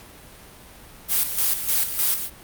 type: noise with tremolo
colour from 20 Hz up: blue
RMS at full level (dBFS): -20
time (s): 1.08-2.3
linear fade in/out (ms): 50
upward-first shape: square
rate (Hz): 3.3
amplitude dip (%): 60
effects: pink hiss -45 dBFS RMS until 2.43 s + Opus 48 kbps